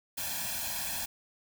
white noise with comb filter, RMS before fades -35 dBFS, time 0.17-1.06 s, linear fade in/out 10 ms, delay 1.2 ms, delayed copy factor +0.9, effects none

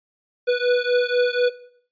square beating tone pair, 489.7 / 493.8 Hz, B4 / B4, -15 / 0 cents, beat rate 4.1 Hz, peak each -21 dBFS, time 0.47-1.5 s, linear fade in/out 20 ms, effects noise-tail reverb RT60 0.6 s tail -17 dB re dry + resampled to 11025 Hz

